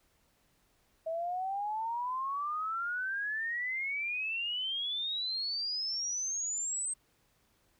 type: exponential sweep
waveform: sine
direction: up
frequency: 640 to 8372 Hz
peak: -32 dBFS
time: 1.06-6.94 s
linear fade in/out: 10 ms
effects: pink hiss -71 dBFS RMS until 7.79 s